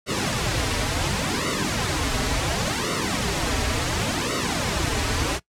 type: noise with flanger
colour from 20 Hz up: pink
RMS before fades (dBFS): -24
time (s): 0.06-5.4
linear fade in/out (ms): 50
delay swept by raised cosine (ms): 1.2 to 5.8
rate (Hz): 0.7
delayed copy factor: -1
effects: noise-tail reverb RT60 0.1 s tail -20 dB re dry + low-pass 8000 Hz 12 dB/octave